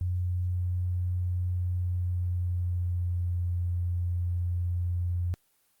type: tone with pitch glide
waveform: sine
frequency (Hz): 89.7 to 87.96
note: F2 to F2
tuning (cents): +47 to +13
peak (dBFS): -26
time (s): 0.01-5.34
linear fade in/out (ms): 0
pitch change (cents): -34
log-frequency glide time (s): 1.65-3.4
effects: white hiss -69 dBFS RMS until 5.8 s + Opus 24 kbps